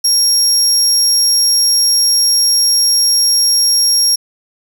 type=tone; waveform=30% pulse; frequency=5580 Hz; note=F8; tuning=2 cents flat; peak=-5 dBFS; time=0.04-4.16 s; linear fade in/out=10 ms; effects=none